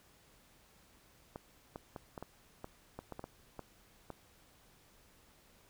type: clicks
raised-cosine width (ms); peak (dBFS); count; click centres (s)
1; -29; 12; 1.359 / 1.759 / 1.962 / 2.178 / 2.226 / 2.644 / 2.99 / 3.123 / 3.194 / 3.241 / 3.593 / 4.103
effects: pink hiss -65 dBFS RMS until 5.69 s